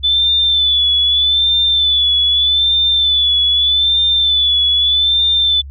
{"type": "tone with vibrato", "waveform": "sine", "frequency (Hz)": 3494, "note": "A7", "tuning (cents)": -13, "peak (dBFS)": -10, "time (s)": [0.03, 5.62], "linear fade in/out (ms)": 20, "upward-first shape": "sine", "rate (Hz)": 0.81, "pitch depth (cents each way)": 52, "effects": ["added 69 Hz sine -28 dBFS peak until 5.7 s"]}